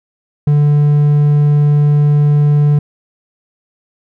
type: tone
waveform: triangle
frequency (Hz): 146.83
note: D3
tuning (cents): 0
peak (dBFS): -5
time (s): 0.47-2.79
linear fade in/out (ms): 5
effects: none